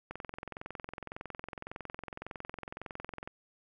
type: click train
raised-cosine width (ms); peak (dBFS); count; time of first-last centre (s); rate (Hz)
0.5; -25; 70; 0.11-3.275; 21.8
effects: none